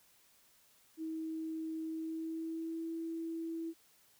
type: tone with pitch glide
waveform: sine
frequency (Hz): 320 to 328.6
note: D#4 to E4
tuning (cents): +49 to -5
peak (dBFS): -37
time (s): 0.97-3.74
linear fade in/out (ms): 50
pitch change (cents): +46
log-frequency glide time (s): 1.85-2.92
effects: white hiss -67 dBFS RMS until 4.19 s